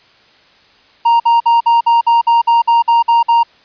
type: tone bursts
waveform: triangle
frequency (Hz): 932.3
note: A#5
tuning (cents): 0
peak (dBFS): -5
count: 12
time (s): 1.05-3.433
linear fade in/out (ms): 10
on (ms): 150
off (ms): 53
effects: white hiss -48 dBFS RMS until 3.64 s + resampled to 11025 Hz